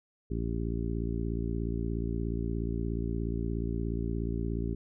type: harmonic tone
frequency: 56.9 Hz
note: A#1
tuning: 41 cents flat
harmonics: 1 / 2 / 3 / 4 / 5 / 6 / 7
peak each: -33 / -36 / -38 / -39 / -40 / -41 / -41 dBFS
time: 0.3-4.75 s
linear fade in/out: 10 ms
effects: none